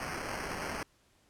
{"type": "noise with sample-and-hold", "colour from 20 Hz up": "white", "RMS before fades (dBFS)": -38, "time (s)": [0, 0.83], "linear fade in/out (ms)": 2, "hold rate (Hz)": 3675, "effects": ["pink hiss -68 dBFS RMS until 1.29 s", "low-pass 11000 Hz 12 dB/octave"]}